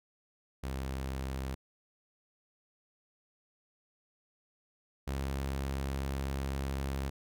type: tone pair in turn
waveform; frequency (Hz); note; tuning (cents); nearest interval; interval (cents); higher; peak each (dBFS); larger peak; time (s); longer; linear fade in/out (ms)
sawtooth; 66.4 / 67.95; C2 / C#2; +26 / -34; unison; 40; second; -31 / -29; second; 0.63-1.55 / 5.07-7.1; second; 10
effects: none